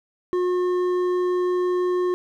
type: tone with hard clipping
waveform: sine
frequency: 360.6 Hz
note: F#4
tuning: 45 cents flat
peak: -21 dBFS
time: 0.33-2.14 s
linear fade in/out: 0 ms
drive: 7 dB
effects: none